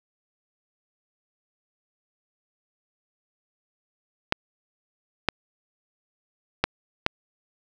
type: clicks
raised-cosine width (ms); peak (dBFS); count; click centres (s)
0.3; -3; 4; 4.324 / 5.287 / 6.64 / 7.064
effects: none